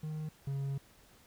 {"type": "tone pair in turn", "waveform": "triangle", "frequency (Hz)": [154.8, 137.91], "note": ["D#3", "C#3"], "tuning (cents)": [-9, -9], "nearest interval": "major second", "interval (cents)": 200, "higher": "first", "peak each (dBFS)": [-34, -31], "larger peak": "second", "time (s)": [[0.03, 0.29], [0.47, 0.78]], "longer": "second", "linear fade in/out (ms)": 5, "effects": ["pink hiss -62 dBFS RMS until 1.26 s"]}